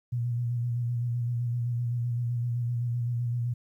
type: tone with vibrato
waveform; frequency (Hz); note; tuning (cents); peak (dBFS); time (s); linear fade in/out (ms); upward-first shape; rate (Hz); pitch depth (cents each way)
sine; 120; B2; -49; -26; 0.12-3.54; 10; square; 7.8; 27
effects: 11-bit